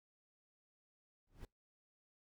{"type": "noise with exponential growth", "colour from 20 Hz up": "brown", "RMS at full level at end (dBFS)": -44, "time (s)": [1.27, 1.45], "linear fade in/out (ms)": 2, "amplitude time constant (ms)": 39, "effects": ["noise-tail reverb RT60 0.2 s tail -26 dB re dry"]}